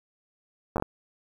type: slowing click train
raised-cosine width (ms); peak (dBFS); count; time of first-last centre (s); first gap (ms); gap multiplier
1; -13; 5; 0.76-0.824; 9; 1.4
effects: 8-bit